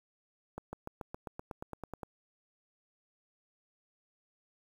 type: accelerating click train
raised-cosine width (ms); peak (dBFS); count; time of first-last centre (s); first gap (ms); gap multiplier
1; -26; 13; 0.58-2.032; 150; 0.96
effects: 9-bit